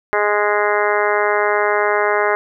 harmonic tone, 207.7 Hz, G#3, in tune, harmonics 2 / 3 / 4 / 5 / 6 / 7 / 8 / 9 / 10, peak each -19 / -21 / -22 / -23 / -24 / -24 / -25 / -26 / -26 dBFS, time 0.13-2.35 s, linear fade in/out 0 ms, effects none

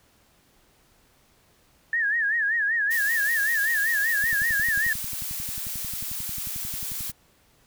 sine tone with vibrato, 1752 Hz, A6, 8 cents flat, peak -21 dBFS, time 1.93-4.93 s, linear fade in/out 2 ms, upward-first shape sine, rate 5.2 Hz, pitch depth 130 cents each way
blue noise, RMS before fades -32 dBFS, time 2.9-7.12 s, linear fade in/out 20 ms
click train, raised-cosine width 5 ms, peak -28 dBFS, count 33, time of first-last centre 4.24-7.097 s, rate 11.2 Hz
effects pink hiss -61 dBFS RMS until 7.66 s

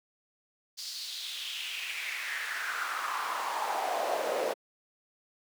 brown noise with high-pass filter sweep, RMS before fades -34 dBFS, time 0.77-4.54 s, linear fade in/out 20 ms, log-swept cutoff 4900 to 490 Hz, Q 3.8, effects high-pass 300 Hz 12 dB/octave

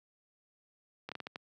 slowing click train, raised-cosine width 0.3 ms, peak -24 dBFS, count 6, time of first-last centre 1.09-1.359 s, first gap 27 ms, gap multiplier 1.35, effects high-pass 150 Hz 12 dB/octave

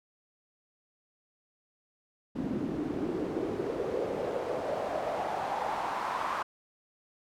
pink noise with band-pass filter sweep, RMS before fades -33 dBFS, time 2.35-6.43 s, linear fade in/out 10 ms, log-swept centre 250 to 1100 Hz, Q 3.3, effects none

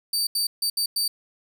sawtooth tone bursts at uneven times, 4618 Hz, D8, 30 cents flat, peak -19 dBFS, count 5, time 0.13-0.27 / 0.35-0.47 / 0.62-0.7 / 0.77-0.86 / 0.96-1.08 s, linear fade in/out 5 ms, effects none

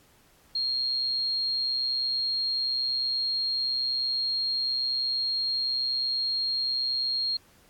sine tone, 4243 Hz, C8, 23 cents sharp, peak -25 dBFS, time 0.55-7.37 s, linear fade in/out 5 ms, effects pink hiss -60 dBFS RMS until 7.69 s + AAC 64 kbps

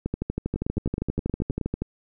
two click trains, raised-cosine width 3 ms, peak -15 / -13 dBFS, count 11 / 23, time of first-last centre 0.56-1.613 / 0.06-1.82 s, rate 9.5 / 12.5 Hz, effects none

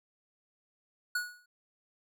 square tone with exponential decay, 1461 Hz, F#6, 22 cents flat, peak -28 dBFS, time 1.15-1.46 s, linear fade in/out 5 ms, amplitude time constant 67 ms, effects none

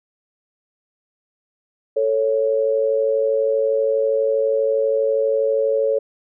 sine tone pair together, 442 / 554.4 Hz, A4 / C#5, +8 / 0 cents, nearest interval major third, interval 392 cents, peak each -19 / -18 dBFS, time 1.96-5.99 s, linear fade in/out 10 ms, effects none

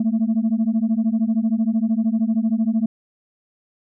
sine beating tone pair, 216.9 / 229.9 Hz, A3 / A#3, -25 / -24 cents, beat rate 13 Hz, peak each -18 dBFS, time 0-2.86 s, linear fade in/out 5 ms, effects tanh soft clip ceiling -13 dBFS

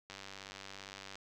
click train, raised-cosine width 0.2 ms, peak -29 dBFS, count 104, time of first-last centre 0.1-1.155 s, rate 97.6 Hz, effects none

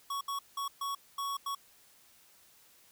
square tone bursts at uneven times, 1115 Hz, C#6, 10 cents sharp, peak -34 dBFS, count 6, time 0.1-0.21 / 0.28-0.39 / 0.57-0.68 / 0.81-0.95 / 1.18-1.37 / 1.46-1.55 s, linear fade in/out 5 ms, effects white hiss -62 dBFS RMS until 2.91 s

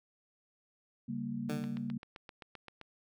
sine chord, G diminished, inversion second, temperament equal, 138.59 / 196 / 233.1 Hz, Db3 / G3 / Bb3, 0 / 0 / 0 cents, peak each -42 / -41 / -37 dBFS, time 1.08-1.98 s, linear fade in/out 10 ms
15% pulse tone with exponential decay, 149.7 Hz, D3, 33 cents sharp, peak -28 dBFS, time 1.49-1.93 s, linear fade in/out 5 ms, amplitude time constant 95 ms
click train, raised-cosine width 0.3 ms, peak -31 dBFS, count 10, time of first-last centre 1.64-2.813 s, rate 7.67 Hz
effects none

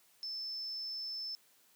sine tone, 5274 Hz, E8, in tune, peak -38 dBFS, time 0.23-1.35 s, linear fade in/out 0 ms, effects white hiss -67 dBFS RMS until 1.75 s + high-pass 150 Hz 12 dB/octave

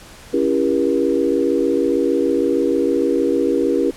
sine chord, C# diminished seventh, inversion none, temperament just, 277.2 / 332.6 / 399.1 / 479 Hz, C#4 / E4 / G4 / Bb4, 0 / +16 / +31 / +47 cents, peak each -20 dBFS, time 0.33-3.91 s, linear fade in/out 10 ms, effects pink hiss -41 dBFS RMS until 3.96 s + low-pass 11000 Hz 12 dB/octave

